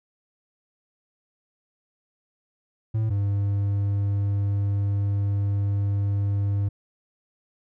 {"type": "tone pair in turn", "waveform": "triangle", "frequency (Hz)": [110, 100.43], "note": ["A2", "G2"], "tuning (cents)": [0, 42], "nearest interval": "major second", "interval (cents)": 158, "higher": "first", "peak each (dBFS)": -19, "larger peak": "neither", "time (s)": [[2.94, 3.1], [3.1, 6.69]], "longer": "second", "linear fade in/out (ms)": 10, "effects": []}